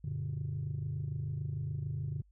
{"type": "chord", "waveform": "sine", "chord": "Gb augmented", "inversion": "none", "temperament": "equal with one note detuned", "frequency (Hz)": [92.5, 116.54, 143.4], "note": ["Gb2", "Bb2", "D3"], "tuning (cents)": [0, 0, -41], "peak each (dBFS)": [-39, -38, -35], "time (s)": [0.04, 2.22], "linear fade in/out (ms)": 5, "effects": ["tanh soft clip ceiling -29 dBFS", "added 50 Hz sine -61 dBFS peak until 2.31 s"]}